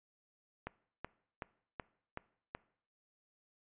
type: click train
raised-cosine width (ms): 0.5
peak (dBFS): -25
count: 6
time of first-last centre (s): 0.67-2.55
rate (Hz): 2.66
effects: noise-tail reverb RT60 0.6 s tail -21 dB re dry + resampled to 8000 Hz